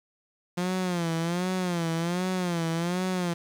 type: tone with vibrato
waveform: sawtooth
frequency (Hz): 174.61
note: F3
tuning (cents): 0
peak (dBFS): -22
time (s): 0.57-3.34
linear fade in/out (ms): 10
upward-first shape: sine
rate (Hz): 1.3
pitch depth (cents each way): 110
effects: low-pass 10000 Hz 12 dB/octave + 8-bit